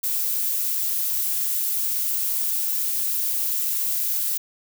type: noise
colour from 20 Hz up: violet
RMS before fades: -24 dBFS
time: 0.03-4.38 s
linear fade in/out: 10 ms
effects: none